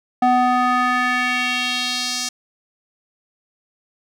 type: tone with band-pass filter sweep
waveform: square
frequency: 249.3 Hz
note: B3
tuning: 16 cents sharp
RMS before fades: -19 dBFS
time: 0.22-2.29 s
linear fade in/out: 5 ms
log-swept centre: 730 to 5900 Hz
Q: 2
effects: none